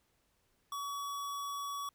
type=tone; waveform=square; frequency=1132 Hz; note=C#6; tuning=36 cents sharp; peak=-38 dBFS; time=0.72-1.89 s; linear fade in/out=2 ms; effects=pink hiss -75 dBFS RMS until 1.94 s